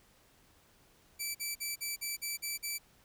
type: tone bursts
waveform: 10% pulse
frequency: 2320 Hz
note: D7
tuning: 22 cents flat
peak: -26 dBFS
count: 8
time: 1.19-2.785 s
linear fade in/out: 20 ms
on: 160 ms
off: 45 ms
effects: pink hiss -65 dBFS RMS until 3.04 s